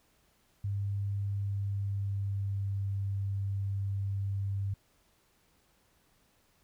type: tone with pitch glide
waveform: sine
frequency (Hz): 100 to 98.68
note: G2 to G2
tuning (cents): +35 to +12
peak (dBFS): -30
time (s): 0.64-4.74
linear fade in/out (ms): 5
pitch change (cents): -23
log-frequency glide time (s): 1.34-2.85
effects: pink hiss -69 dBFS RMS until 6.63 s